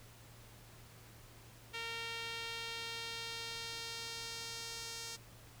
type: tone with band-pass filter sweep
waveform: sawtooth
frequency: 460 Hz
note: A#4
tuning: 23 cents flat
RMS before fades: -44 dBFS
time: 1.73-5.17 s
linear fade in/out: 20 ms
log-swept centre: 2900 to 5800 Hz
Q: 1.5
effects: added 115 Hz sine -59 dBFS peak until 5.6 s + pink hiss -59 dBFS RMS until 5.6 s